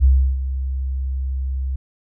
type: tone with ADSR envelope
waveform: sine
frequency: 66 Hz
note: C2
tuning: 16 cents sharp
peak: -8 dBFS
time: 0-1.76 s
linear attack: 40 ms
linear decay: 330 ms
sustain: -12 dB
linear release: 6 ms
effects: none